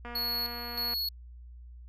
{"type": "click train", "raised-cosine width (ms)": 0.5, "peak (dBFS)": -28, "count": 213, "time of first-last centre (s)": [0.05, 0.937], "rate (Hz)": 239}
{"type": "tone with tremolo", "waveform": "square", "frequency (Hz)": 4355, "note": "C#8", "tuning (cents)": -31, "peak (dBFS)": -30, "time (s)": [0.15, 1.09], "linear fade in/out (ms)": 5, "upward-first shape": "square", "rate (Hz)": 1.6, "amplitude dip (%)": 65}
{"effects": ["added 60 Hz sine -45 dBFS peak until 1.88 s"]}